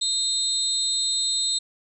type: tone cluster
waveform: sine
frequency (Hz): 3705 / 4116 / 7900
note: A#7 / C8 / B8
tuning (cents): -11 / -29 / 0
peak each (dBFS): -26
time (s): 0.01-1.59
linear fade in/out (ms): 10
effects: none